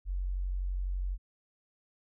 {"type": "tone", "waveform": "sine", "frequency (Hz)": 46, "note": "F#1", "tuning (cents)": -9, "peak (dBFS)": -30, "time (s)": [0.05, 1.18], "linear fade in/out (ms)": 50, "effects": []}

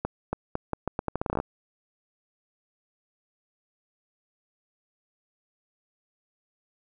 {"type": "accelerating click train", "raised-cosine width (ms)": 1, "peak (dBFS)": -13, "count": 16, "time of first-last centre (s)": [0.05, 1.401], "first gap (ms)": 280, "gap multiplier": 0.8, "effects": []}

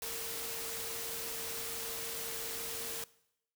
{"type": "tone in noise", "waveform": "sine", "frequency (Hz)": 457.3, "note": "A#4", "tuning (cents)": -33, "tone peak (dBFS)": -47, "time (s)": [0.02, 3.04], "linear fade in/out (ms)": 2, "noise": "white", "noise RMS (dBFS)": -40, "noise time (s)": [0.02, 3.04], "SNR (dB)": -10, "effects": ["noise-tail reverb RT60 0.8 s tail -21 dB re dry"]}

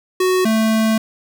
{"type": "tone pair in turn", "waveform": "square", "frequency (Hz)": [370, 220.7], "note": ["F#4", "A3"], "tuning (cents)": [0, 5], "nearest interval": "major sixth", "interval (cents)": 895, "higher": "first", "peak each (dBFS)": -14, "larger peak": "neither", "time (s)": [[0.2, 0.45], [0.45, 0.98]], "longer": "second", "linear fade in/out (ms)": 5, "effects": []}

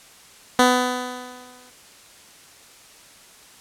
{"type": "tone with exponential decay", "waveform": "10% pulse", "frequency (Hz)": 250, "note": "B3", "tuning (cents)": 21, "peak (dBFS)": -3, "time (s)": [0.59, 1.7], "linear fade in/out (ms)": 1, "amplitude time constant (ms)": 240, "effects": ["white hiss -48 dBFS RMS until 3.6 s", "low-pass 10000 Hz 12 dB/octave"]}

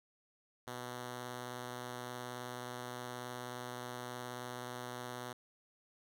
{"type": "tone with vibrato", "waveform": "5% pulse", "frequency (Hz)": 123.47, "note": "B2", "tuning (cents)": 0, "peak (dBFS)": -31, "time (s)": [0.67, 5.33], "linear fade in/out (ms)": 5, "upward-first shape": "sine", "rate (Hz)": 19, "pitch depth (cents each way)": 13, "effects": []}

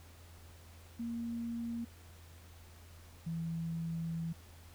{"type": "tone pair in turn", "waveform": "sine", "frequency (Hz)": [233.1, 165.12], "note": ["A#3", "E3"], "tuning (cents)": [0, 3], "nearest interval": "tritone", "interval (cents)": 597, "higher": "first", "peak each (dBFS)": [-36, -35], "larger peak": "second", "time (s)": [[0.99, 1.85], [3.26, 4.33]], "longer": "second", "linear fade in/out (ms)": 10, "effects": ["added 84 Hz sine -54 dBFS peak until 4.74 s", "pink hiss -60 dBFS RMS until 4.74 s"]}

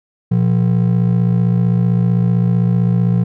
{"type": "ring-modulated tone", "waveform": "triangle", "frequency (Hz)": 148.3, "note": "D3", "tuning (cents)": 17, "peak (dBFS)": -6, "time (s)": [0.31, 3.24], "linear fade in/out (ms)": 10, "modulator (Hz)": 27.8, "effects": []}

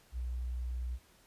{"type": "tone", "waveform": "sine", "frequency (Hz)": 61.5, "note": "B1", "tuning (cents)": -7, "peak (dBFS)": -34, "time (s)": [0.12, 0.99], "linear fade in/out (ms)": 50, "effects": ["pink hiss -64 dBFS RMS until 1.26 s", "resampled to 32000 Hz"]}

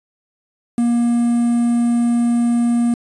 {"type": "tone with quantisation", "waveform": "triangle", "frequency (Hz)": 237, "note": "A#3", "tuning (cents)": 29, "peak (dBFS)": -11, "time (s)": [0.78, 2.94], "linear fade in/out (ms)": 2, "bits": 6, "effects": ["resampled to 24000 Hz"]}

